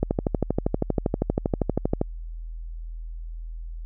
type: click train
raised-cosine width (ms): 2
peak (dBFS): -8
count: 26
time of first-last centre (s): 0.03-2.014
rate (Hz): 12.6
effects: added 41 Hz sine -32 dBFS peak until 3.85 s